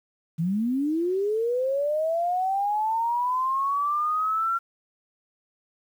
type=linear sweep; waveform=sine; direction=up; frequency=155.56 to 1373 Hz; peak=-22 dBFS; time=0.38-4.59 s; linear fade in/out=20 ms; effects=9-bit